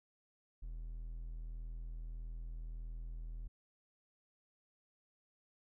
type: tone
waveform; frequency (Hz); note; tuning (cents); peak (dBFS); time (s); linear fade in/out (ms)
triangle; 40.81; E1; -17; -40; 0.62-3.48; 10
effects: none